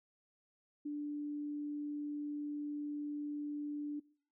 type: tone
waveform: sine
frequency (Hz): 293.7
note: D4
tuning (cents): 0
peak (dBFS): -37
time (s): 0.85-4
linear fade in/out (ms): 10
effects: noise-tail reverb RT60 0.5 s tail -22 dB re dry